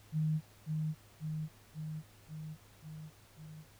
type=tone with echo; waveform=sine; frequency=155.56 Hz; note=D#3; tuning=in tune; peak=-29 dBFS; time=0.12-0.41 s; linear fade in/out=50 ms; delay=540 ms; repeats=6; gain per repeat=-3 dB; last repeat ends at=3.65 s; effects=added 103 Hz sine -62 dBFS peak until 3.79 s + pink hiss -62 dBFS RMS until 3.79 s